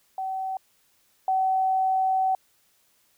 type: tone pair in turn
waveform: sine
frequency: 762 / 758.8 Hz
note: G5 / F#5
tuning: -49 / +43 cents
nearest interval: unison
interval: 8 cents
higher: first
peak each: -27 / -20 dBFS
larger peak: second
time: 0.18-0.57 / 1.28-2.35 s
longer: second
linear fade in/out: 2 ms
effects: white hiss -65 dBFS RMS until 3.17 s